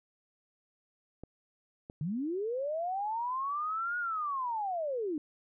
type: clicks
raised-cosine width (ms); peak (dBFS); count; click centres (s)
2; -30; 2; 1.236 / 1.899
type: linear two-way sweep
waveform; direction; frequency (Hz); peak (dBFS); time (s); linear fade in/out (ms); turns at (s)
sine; up then down; 138 to 1455 to 283.7; -31; 2.01-5.18; 2; 3.98
effects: none